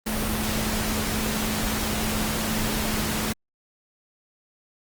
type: tone in noise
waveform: sine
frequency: 216.2 Hz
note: A3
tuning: 30 cents flat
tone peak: -29 dBFS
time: 0.06-3.33 s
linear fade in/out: 10 ms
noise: pink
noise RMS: -27 dBFS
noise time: 0.06-3.33 s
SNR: -5 dB
effects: Opus 32 kbps